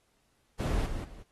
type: noise with level steps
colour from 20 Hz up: brown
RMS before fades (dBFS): -29 / -36 / -47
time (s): 0.59-1.23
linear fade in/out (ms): 10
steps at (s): 0.86 / 1.04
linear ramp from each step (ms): 2
effects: pink hiss -72 dBFS RMS until 1.31 s + AAC 32 kbps